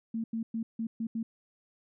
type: tone bursts at uneven times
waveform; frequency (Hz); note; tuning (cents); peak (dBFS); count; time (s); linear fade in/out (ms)
sine; 226.3; A3; +49; -30; 6; 0.14-0.24 / 0.33-0.43 / 0.54-0.63 / 0.79-0.87 / 1-1.07 / 1.15-1.23; 5
effects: none